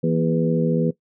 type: harmonic tone with a mistuned harmonic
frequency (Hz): 82.41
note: E2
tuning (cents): 0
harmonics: 2 / 3 / 4 / 5 / 6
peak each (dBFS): -20 / -23 / -30 / -27 / -24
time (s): 0.03-0.91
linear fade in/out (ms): 10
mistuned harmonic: 3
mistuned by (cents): -59
effects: noise-tail reverb RT60 0.1 s tail -18 dB re dry